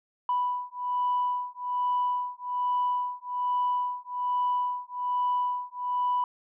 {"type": "beating tone pair", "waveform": "sine", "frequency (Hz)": [987.8, 989], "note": ["B5", "B5"], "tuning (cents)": [0, 2], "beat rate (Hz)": 1.2, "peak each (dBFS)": -28, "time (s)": [0.29, 6.24], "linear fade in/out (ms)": 2, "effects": ["tanh soft clip ceiling -19 dBFS"]}